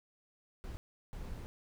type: noise bursts at uneven times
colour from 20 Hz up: brown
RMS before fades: -43 dBFS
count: 2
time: 0.64-0.77 / 1.13-1.46 s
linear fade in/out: 0 ms
effects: none